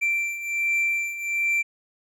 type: beating tone pair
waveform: triangle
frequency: 2349 / 2350.3 Hz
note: D7 / D7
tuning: 0 / +1 cents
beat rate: 1.3 Hz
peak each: -27 / -22 dBFS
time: 0.01-1.63 s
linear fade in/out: 20 ms
effects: none